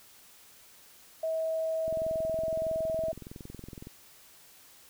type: tone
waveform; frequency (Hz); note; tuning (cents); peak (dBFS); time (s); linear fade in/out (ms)
sine; 644; E5; -41; -28; 1.23-3.12; 5
type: click train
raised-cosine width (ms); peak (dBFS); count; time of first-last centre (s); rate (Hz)
3; -30; 44; 1.88-3.871; 21.6
effects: white hiss -56 dBFS RMS until 4.89 s